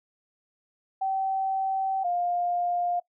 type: tone pair in turn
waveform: sine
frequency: 770 / 704.5 Hz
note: G5 / F5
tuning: -31 / +15 cents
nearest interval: major second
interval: 154 cents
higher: first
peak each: -24 dBFS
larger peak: neither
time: 1.01-2.04 / 2.04-3 s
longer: first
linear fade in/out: 10 ms
effects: noise-tail reverb RT60 0.1 s tail -20 dB re dry